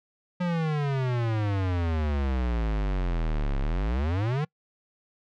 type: exponential two-way sweep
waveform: square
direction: down then up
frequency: 180.9 to 33.33 to 159.2 Hz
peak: -25 dBFS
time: 0.4-4.45 s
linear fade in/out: 10 ms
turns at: 3.6 s
effects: noise-tail reverb RT60 0.1 s tail -26 dB re dry + low-pass 3000 Hz 12 dB/octave